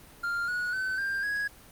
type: tone with pitch steps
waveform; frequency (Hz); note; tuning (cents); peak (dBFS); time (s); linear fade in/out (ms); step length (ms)
triangle; 1396.9 / 1458.7 / 1523.3 / 1590.8 / 1661.2; F6 / F#6 / F#6 / G6 / G#6; 0 / -25 / +50 / +25 / 0; -26; 0.23-1.48; 10; 250
effects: pink hiss -52 dBFS RMS until 1.71 s + Opus 32 kbps